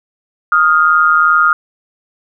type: tone pair together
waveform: sine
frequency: 1244.5 / 1407.1 Hz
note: D#6 / F6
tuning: 0 / +13 cents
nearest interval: major second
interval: 213 cents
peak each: -10 dBFS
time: 0.52-1.53 s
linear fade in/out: 2 ms
effects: none